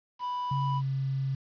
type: tone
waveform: triangle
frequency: 987.8 Hz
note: B5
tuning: in tune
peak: -28 dBFS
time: 0.19-0.82 s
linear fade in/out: 50 ms
type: tone with pitch glide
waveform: sine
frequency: 137.3 to 134.79 Hz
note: C#3 to C#3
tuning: -16 to -48 cents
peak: -27 dBFS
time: 0.51-1.35 s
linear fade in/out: 5 ms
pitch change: -32 cents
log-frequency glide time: 0.65-0.86 s
effects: resampled to 11025 Hz + 9-bit